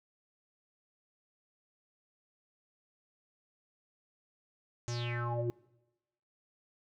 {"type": "tone with low-pass filter sweep", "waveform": "square", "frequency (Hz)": 119.7, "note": "A#2", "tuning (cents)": 46, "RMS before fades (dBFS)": -35, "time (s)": [4.88, 5.5], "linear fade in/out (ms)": 0, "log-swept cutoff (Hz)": [6800, 360], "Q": 7.6, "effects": ["noise-tail reverb RT60 1.0 s tail -24 dB re dry"]}